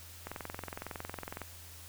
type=click train; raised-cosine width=0.5 ms; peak=-24 dBFS; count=26; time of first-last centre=0.27-1.417 s; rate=21.8 Hz; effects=added 85 Hz sine -52 dBFS peak until 1.88 s + white hiss -52 dBFS RMS until 1.88 s